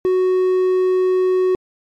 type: tone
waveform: triangle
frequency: 370 Hz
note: F#4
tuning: in tune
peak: -11 dBFS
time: 0.05-1.55 s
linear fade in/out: 0 ms
effects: MP3 64 kbps